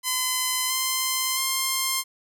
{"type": "tone with pitch steps", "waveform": "5% pulse", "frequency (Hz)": [1021, 1038.8, 1057], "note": ["C6", "C6", "C6"], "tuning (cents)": [-43, -13, 17], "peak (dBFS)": -11, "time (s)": [0.03, 2.04], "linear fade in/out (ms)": 50, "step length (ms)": 670, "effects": []}